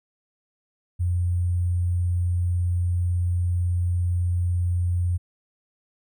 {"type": "tone with sample-and-hold", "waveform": "sine", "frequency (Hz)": 88.2, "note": "F2", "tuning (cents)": 18, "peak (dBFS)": -20, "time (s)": [0.99, 5.18], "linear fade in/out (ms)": 20, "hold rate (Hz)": 8820, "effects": []}